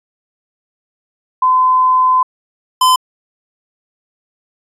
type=tone pair in turn; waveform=sine / square; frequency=1022 / 1022 Hz; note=C6 / C6; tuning=-41 / -41 cents; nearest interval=unison; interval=0 cents; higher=neither; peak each=-8 dBFS; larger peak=neither; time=1.42-2.23 / 2.81-2.96 s; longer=first; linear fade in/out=5 ms; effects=resampled to 32000 Hz